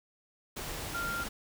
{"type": "tone in noise", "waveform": "sine", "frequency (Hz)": 1390, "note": "F6", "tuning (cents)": -9, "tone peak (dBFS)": -33, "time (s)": [0.94, 1.24], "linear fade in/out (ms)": 10, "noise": "pink", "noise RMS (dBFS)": -39, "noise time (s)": [0.56, 1.29], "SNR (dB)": 3, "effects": []}